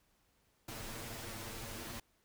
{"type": "noise with comb filter", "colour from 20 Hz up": "pink", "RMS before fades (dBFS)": -45, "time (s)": [0.68, 2], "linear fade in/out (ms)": 5, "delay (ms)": 8.8, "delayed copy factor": 0.95, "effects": ["pink hiss -74 dBFS RMS until 2.24 s"]}